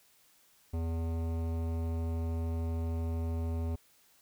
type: tone with hard clipping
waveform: sine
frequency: 82.41 Hz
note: E2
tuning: in tune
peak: -33 dBFS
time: 0.73-3.76 s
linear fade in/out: 10 ms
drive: 16 dB
effects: white hiss -65 dBFS RMS until 4.21 s

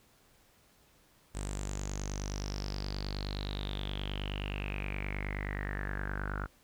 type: tone with low-pass filter sweep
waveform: sawtooth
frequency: 49.53 Hz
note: G1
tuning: 19 cents sharp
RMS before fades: -37 dBFS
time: 1.34-6.47 s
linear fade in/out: 20 ms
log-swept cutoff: 8200 to 1400 Hz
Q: 9.7
effects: pink hiss -65 dBFS RMS until 6.63 s

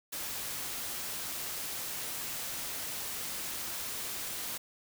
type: noise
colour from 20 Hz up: white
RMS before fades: -38 dBFS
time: 0.12-4.58 s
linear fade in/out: 10 ms
effects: none

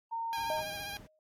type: tone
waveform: sine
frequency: 916 Hz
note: A#5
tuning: 31 cents flat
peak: -33 dBFS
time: 0.11-0.62 s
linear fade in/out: 20 ms
type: tone with vibrato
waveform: 10% pulse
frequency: 807 Hz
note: G#5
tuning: 50 cents flat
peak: -30 dBFS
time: 0.33-0.97 s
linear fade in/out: 0 ms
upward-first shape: triangle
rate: 15 Hz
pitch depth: 38 cents each way
type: noise with tremolo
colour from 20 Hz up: brown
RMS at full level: -45 dBFS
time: 0.37-1.07 s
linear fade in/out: 5 ms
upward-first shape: sine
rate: 5.3 Hz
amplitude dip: 25%
type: tone with exponential decay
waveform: sine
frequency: 622.3 Hz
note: D#5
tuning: in tune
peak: -31 dBFS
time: 0.5-1.19 s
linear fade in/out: 1 ms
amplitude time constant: 150 ms
effects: high-pass 80 Hz 12 dB/octave + AAC 64 kbps

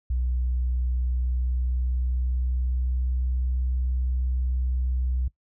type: tone with pitch glide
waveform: sine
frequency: 62 to 63.08 Hz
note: B1 to B1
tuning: +7 to +37 cents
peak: -21 dBFS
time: 0.1-5.28 s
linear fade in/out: 5 ms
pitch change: +30 cents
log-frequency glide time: 0.91-3.62 s
effects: noise-tail reverb RT60 0.1 s tail -20 dB re dry + tanh soft clip ceiling -19 dBFS

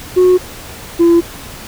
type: tone pair in turn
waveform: sine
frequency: 365 / 339.5 Hz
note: F#4 / F4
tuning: -24 / -49 cents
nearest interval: minor second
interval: 125 cents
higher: first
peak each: -3 dBFS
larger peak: neither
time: 0.16-0.38 / 0.99-1.21 s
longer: neither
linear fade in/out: 20 ms
effects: tanh soft clip ceiling -4 dBFS + pink hiss -31 dBFS RMS until 1.67 s

